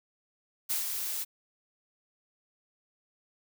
blue noise with ADSR envelope, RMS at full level -29 dBFS, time 0.69-1.25 s, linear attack 19 ms, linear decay 130 ms, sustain -5 dB, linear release 27 ms, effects none

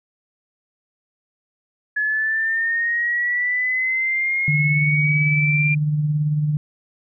sine linear sweep, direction up, 1700 to 2385 Hz, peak -18 dBFS, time 1.96-5.75 s, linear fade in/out 10 ms
sine tone with tremolo, 150 Hz, D3, 37 cents sharp, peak -15 dBFS, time 4.48-6.57 s, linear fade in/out 0 ms, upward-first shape triangle, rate 18 Hz, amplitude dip 45%
effects none

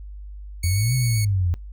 10% pulse tone with vibrato, 2217 Hz, C#7, in tune, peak -19 dBFS, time 0.63-1.25 s, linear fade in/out 5 ms, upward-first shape sine, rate 7.8 Hz, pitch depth 10 cents each way
sine exponential two-way sweep, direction up then down, 83.6 to 130 to 83.6 Hz, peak -18 dBFS, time 0.64-1.54 s, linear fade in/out 0 ms, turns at 0.95 s
effects noise-tail reverb RT60 0.2 s tail -24 dB re dry + added 50 Hz sine -34 dBFS peak until 1.72 s

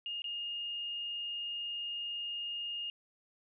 sine tone with dropouts, 2839 Hz, F7, 28 cents sharp, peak -36 dBFS, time 0.06-2.9 s, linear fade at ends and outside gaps 1 ms, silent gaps 0.22-0.242 s, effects none

